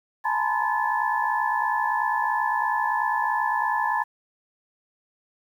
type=tone cluster; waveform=sine; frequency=845 / 895 / 963 / 1026 / 1732 Hz; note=G#5 / A5 / B5 / C6 / A6; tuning=+30 / +29 / -44 / -34 / -28 cents; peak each=-28 dBFS; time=0.24-4.04 s; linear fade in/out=20 ms; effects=9-bit